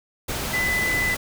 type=tone in noise; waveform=sine; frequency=2004 Hz; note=B6; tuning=25 cents sharp; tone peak=-21 dBFS; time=0.53-1.15 s; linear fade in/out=10 ms; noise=pink; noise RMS=-28 dBFS; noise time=0.28-1.17 s; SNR=+4 dB; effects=none